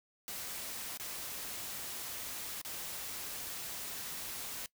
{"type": "noise with dropouts", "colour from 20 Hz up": "white", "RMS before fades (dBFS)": -42, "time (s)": [0.28, 4.66], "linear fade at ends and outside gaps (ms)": 0, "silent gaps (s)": [[0.973, 0.998], [2.615, 2.649]], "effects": ["noise-tail reverb RT60 0.1 s tail -21 dB re dry"]}